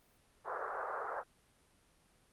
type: band-pass noise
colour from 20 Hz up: white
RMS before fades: -40 dBFS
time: 0.44-1.24 s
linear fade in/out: 50 ms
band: 420 to 1500 Hz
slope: 48 dB/octave
effects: pink hiss -69 dBFS RMS until 2.32 s + Opus 32 kbps